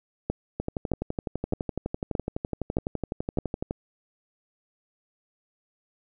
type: two click trains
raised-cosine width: 2 ms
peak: -15 / -12 dBFS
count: 38 / 6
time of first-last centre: 0.6-3.709 / 0.3-3.386 s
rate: 11.9 / 1.62 Hz
effects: none